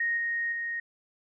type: tone with level steps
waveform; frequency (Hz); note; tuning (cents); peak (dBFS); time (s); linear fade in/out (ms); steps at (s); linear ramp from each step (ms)
sine; 1864.7; A#6; 0; -25 / -27 / -30; 0-0.8; 5; 0.17 / 0.52; 5
effects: none